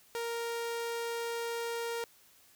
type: tone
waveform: sawtooth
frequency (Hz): 466.2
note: A#4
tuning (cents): 0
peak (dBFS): -30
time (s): 0.15-2.04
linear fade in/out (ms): 0
effects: white hiss -62 dBFS RMS until 2.55 s